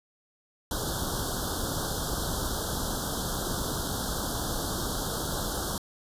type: band-stop noise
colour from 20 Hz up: pink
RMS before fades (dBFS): -31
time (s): 0.71-5.78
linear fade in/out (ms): 2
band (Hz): 1600 to 3200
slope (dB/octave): 96
effects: resampled to 32000 Hz